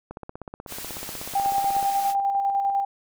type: click train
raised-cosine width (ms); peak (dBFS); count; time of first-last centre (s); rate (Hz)
1; -22; 29; 0.11-1.828; 16.3
type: noise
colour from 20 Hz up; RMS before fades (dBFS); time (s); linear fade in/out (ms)
white; -36; 0.67-2.15; 50
type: tone with tremolo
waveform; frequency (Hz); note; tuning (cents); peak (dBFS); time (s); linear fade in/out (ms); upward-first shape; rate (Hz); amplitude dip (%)
sine; 793; G5; +20; -19; 1.35-2.85; 5; square; 10; 35
effects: none